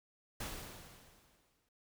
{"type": "noise with exponential decay", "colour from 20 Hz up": "pink", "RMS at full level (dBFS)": -41, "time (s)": [0.4, 1.69], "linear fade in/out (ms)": 5, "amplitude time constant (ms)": 280, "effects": []}